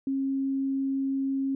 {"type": "tone", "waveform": "sine", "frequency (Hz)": 270.6, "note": "C#4", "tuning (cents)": -42, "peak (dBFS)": -25, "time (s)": [0.07, 1.55], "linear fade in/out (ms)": 2, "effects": []}